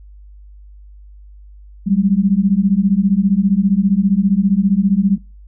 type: beating tone pair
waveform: sine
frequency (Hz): 188.6 / 203.6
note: F#3 / G#3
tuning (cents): +33 / -34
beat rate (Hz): 15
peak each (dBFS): -14 / -14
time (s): 1.86-5.18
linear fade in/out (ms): 20
effects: noise-tail reverb RT60 0.3 s tail -24 dB re dry + added 50 Hz sine -37 dBFS peak until 5.47 s